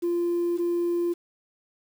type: tone pair in turn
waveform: sine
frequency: 345.7 / 345.7 Hz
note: F4 / F4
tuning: -18 / -18 cents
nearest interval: unison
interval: 0 cents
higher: neither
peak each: -21 dBFS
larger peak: neither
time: 0.02-0.58 / 0.58-1.14 s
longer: neither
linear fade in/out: 20 ms
effects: tanh soft clip ceiling -19 dBFS + 8-bit